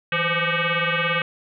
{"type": "tone with frequency modulation", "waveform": "sine", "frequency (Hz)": 523.3, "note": "C5", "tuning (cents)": 0, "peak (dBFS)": -19, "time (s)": [0.12, 1.22], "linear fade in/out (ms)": 2, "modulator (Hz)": 343, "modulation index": 7.2, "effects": []}